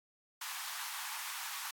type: high-pass noise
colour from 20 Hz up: pink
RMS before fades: -42 dBFS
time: 0.41-1.71 s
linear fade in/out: 5 ms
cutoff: 850 Hz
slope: 48 dB/octave
effects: AAC 64 kbps